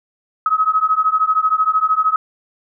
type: beating tone pair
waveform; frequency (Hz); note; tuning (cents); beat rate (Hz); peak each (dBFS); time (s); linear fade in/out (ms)
sine; 1269 / 1282; D#6 / E6; +34 / -49; 13; -16; 0.46-2.16; 2
effects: none